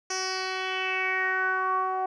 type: tone with low-pass filter sweep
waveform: 10% pulse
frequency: 375.5 Hz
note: F#4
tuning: 26 cents sharp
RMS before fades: -28 dBFS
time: 0.1-2.06 s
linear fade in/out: 5 ms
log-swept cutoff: 6100 to 830 Hz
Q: 4.9
effects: none